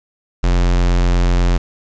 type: tone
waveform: square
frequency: 44.09 Hz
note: F1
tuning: 17 cents sharp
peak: -12 dBFS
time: 0.43-1.58 s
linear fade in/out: 10 ms
effects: resampled to 16000 Hz + 7-bit

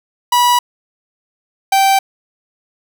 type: tone pair in turn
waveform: 45% pulse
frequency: 975 / 779 Hz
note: B5 / G5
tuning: -23 / -11 cents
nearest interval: major third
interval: 388 cents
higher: first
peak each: -9 / -9 dBFS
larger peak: neither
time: 0.32-0.59 / 1.72-1.99 s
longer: neither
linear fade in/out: 5 ms
effects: none

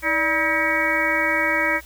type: harmonic tone with a mistuned harmonic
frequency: 320.4 Hz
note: E4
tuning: 49 cents flat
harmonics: 1 / 2 / 3 / 4 / 5 / 6 / 7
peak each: -29 / -27 / -28 / -29 / -26 / -23 / -23 dBFS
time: 0.02-1.81 s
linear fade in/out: 50 ms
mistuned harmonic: 2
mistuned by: -150 cents
effects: added 60 Hz sine -44 dBFS peak until 1.85 s + white hiss -47 dBFS RMS until 1.85 s

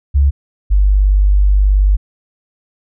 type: tone pair in turn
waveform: sine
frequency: 69.7 / 49.29 Hz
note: C#2 / G1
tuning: +10 / +10 cents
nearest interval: tritone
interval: 600 cents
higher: first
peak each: -7 dBFS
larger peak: neither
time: 0.14-0.31 / 0.7-1.97 s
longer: second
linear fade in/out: 20 ms
effects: none

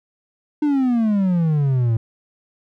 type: exponential sweep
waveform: triangle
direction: down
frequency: 304.3 to 110 Hz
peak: -13 dBFS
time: 0.62-1.97 s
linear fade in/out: 5 ms
effects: none

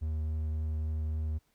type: tone with vibrato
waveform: triangle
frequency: 77.78 Hz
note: D#2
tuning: in tune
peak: -28 dBFS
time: 0.01-1.39 s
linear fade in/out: 20 ms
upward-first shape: sine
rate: 3.6 Hz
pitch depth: 8 cents each way
effects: pink hiss -73 dBFS RMS until 1.54 s

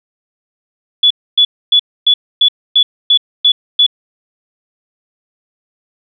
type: tone bursts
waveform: sine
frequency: 3426 Hz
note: A7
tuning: 47 cents flat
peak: -5 dBFS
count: 9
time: 1.03-3.865 s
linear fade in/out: 5 ms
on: 75 ms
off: 270 ms
effects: none

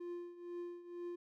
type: tone with tremolo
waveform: triangle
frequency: 349.2 Hz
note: F4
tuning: in tune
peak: -38 dBFS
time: 0-1.16 s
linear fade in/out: 10 ms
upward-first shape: triangle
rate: 2.1 Hz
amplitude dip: 80%
effects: none

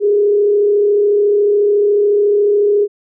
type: tone with frequency modulation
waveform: sine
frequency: 411.3 Hz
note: G#4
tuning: 17 cents flat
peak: -9 dBFS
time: 0-2.88 s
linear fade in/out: 50 ms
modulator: 34 Hz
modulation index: 0.37
effects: none

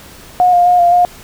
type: tone with pitch steps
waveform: sine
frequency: 723 / 705 / 715 / 696 / 711 Hz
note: F#5 / F5 / F5 / F5 / F5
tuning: -40 / +16 / +41 / -6 / +31 cents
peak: -6 dBFS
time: 0.4-1.05 s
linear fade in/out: 0 ms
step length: 130 ms
effects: pink hiss -37 dBFS RMS until 1.23 s

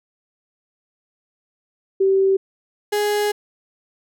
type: tone pair in turn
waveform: sine / 35% pulse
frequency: 386.4 / 415.5 Hz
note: G4 / G#4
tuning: -25 / +1 cents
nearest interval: minor second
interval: 126 cents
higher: second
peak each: -13 / -16 dBFS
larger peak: first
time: 2-2.37 / 2.92-3.32 s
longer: second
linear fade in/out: 10 ms
effects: none

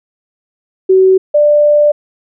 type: tone pair in turn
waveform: sine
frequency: 377.6 / 591.6 Hz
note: F#4 / D5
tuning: +35 / +13 cents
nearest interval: minor sixth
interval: 778 cents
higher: second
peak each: -4 / -5 dBFS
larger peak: first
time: 0.89-1.18 / 1.34-1.92 s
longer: second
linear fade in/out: 10 ms
effects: none

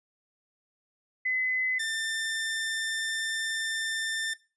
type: tone pair in turn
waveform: sine / sawtooth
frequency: 2026 / 1790.4 Hz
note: B6 / A6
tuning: +44 / +30 cents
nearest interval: major second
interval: 214 cents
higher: first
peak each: -25 dBFS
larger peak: neither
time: 1.25-1.79 / 1.79-4.34 s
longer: second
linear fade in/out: 10 ms
effects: noise-tail reverb RT60 0.3 s tail -19 dB re dry + resampled to 24000 Hz

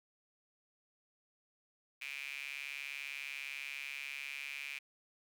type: tone with high-pass filter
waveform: sawtooth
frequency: 140.3 Hz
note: C#3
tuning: 21 cents sharp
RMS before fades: -44 dBFS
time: 2.01-4.79 s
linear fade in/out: 10 ms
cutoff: 2400 Hz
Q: 9.3
effects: none

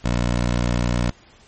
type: tone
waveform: 15% pulse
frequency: 59.9 Hz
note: A#1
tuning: 48 cents sharp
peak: -12 dBFS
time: 0.04-1.11 s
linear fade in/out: 10 ms
effects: pink hiss -51 dBFS RMS until 1.47 s + MP3 32 kbps

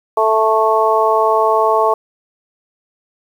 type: harmonic tone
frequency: 219.9 Hz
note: A3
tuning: 1 cent flat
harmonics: 2 / 3 / 4 / 5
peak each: -16 / -16 / -16 / -16 dBFS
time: 0.17-1.94 s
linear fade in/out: 5 ms
effects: 7-bit

